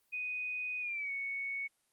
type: tone with pitch glide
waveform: sine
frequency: 2491 to 2219 Hz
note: D#7 to C#7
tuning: +1 to +1 cents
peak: -35 dBFS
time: 0.12-1.68 s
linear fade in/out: 20 ms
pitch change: -200 cents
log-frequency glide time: 0.8-1.11 s
effects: white hiss -75 dBFS RMS until 1.92 s + Opus 32 kbps